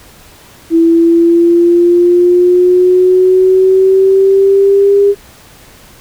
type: exponential sweep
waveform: sine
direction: up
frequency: 329.6 to 404.1 Hz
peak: -4 dBFS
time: 0.7-5.15 s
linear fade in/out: 50 ms
effects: pink hiss -39 dBFS RMS until 6 s